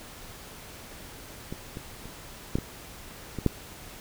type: clicks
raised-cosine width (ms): 3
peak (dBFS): -21 / -23 / -30 / -12 / -18 / -19 / -8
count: 7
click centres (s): 1.525 / 1.771 / 2.056 / 2.555 / 2.586 / 3.387 / 3.463
effects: pink hiss -45 dBFS RMS until 4 s